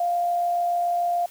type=tone with amplitude modulation; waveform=sine; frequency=698.5 Hz; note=F5; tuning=in tune; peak=-19 dBFS; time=0-1.26 s; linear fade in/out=5 ms; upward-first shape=sine; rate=67 Hz; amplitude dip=30%; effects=white hiss -49 dBFS RMS until 1.3 s + high-pass 60 Hz 12 dB/octave